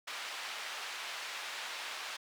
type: band-pass noise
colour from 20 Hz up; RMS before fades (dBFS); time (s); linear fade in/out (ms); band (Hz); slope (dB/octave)
white; -42; 0.07-2.17; 10; 800 to 3400; 12
effects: none